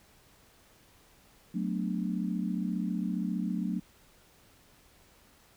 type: chord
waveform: sine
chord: B minor seventh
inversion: second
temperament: equal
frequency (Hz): 185 / 220 / 246.9 / 293.7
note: F#3 / A3 / B3 / D4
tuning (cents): 0 / 0 / 0 / 0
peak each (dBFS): -32 / -34 / -38 / -38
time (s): 1.54-3.8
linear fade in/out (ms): 10
effects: pink hiss -61 dBFS RMS until 5.56 s